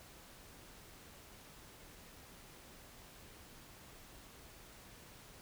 silence, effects pink hiss -57 dBFS RMS until 5.41 s

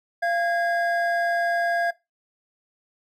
triangle tone pair together, 688 / 1636.3 Hz, F5 / G#6, -26 / -26 cents, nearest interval octave + minor third, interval 1500 cents, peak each -21 / -24 dBFS, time 0.22-1.91 s, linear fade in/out 10 ms, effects noise-tail reverb RT60 0.2 s tail -17 dB re dry

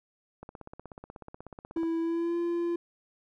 click train, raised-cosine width 1 ms, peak -29 dBFS, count 24, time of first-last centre 0.43-1.832 s, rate 16.4 Hz
triangle tone with pitch glide, 329.6 to 342.8 Hz, E4 to F4, 0 to -32 cents, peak -25 dBFS, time 1.76-2.76 s, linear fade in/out 5 ms, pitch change +68 cents, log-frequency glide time 2-2.37 s
effects none

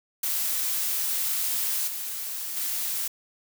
blue noise with level steps, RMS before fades -27 / -33 / -29 dBFS, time 0.23-3.08 s, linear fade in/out 5 ms, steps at 1.87 / 2.56 s, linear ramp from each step 10 ms, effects none

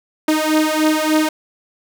sawtooth beating tone pair, 308.4 / 311.8 Hz, D#4 / D#4, -15 / +4 cents, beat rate 3.4 Hz, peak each -13 / -13 dBFS, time 0.28-1.29 s, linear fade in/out 5 ms, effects none

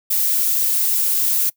violet noise, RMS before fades -18 dBFS, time 0.1-1.5 s, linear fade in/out 10 ms, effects noise-tail reverb RT60 0.1 s tail -23 dB re dry

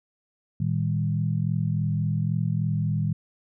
sine tone cluster, 112.6 / 156.2 / 198.7 Hz, A2 / D#3 / G3, +40 / +7 / +24 cents, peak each -26 / -25 / -31 dBFS, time 0.6-3.13 s, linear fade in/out 5 ms, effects none

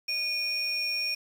sine tone pair together, 2454 / 5522 Hz, D#7 / F8, -25 / -20 cents, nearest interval octave + major second, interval 1405 cents, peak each -28 dBFS, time 0.08-1.15 s, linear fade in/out 10 ms, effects tanh soft clip ceiling -24 dBFS + 8-bit

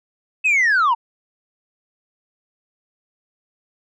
sine linear sweep, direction down, 2619 to 880 Hz, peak -11 dBFS, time 0.44-0.95 s, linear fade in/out 20 ms, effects tanh soft clip ceiling -12 dBFS

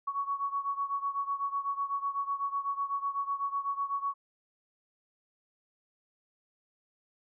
sine beating tone pair, 1115 / 1123 Hz, C#6 / C#6, +10 / +22 cents, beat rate 8 Hz, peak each -32 / -35 dBFS, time 0.07-4.14 s, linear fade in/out 10 ms, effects none

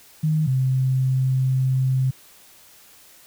sine tone pair in turn, 155.56 / 130.81 Hz, D#3 / C3, 0 / 0 cents, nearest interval minor third, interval 300 cents, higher first, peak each -17 dBFS, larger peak neither, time 0.23-0.47 / 0.47-2.11 s, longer second, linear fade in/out 10 ms, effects white hiss -50 dBFS RMS until 3.26 s

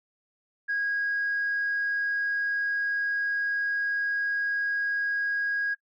sine tone, 1643 Hz, G#6, 19 cents flat, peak -24 dBFS, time 0.68-5.75 s, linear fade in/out 20 ms, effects noise-tail reverb RT60 0.1 s tail -19 dB re dry + tanh soft clip ceiling -21 dBFS

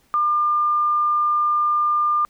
sine tone, 1200 Hz, D6, 37 cents sharp, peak -16 dBFS, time 0.14-2.25 s, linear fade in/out 0 ms, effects pink hiss -60 dBFS RMS until 2.29 s

